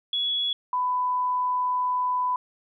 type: tone pair in turn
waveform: sine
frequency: 3374 / 998.2 Hz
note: G#7 / B5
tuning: +27 / +18 cents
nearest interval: octave + major sixth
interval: 2109 cents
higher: first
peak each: -23 / -22 dBFS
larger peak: second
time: 0.13-0.53 / 0.73-2.36 s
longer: second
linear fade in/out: 2 ms
effects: none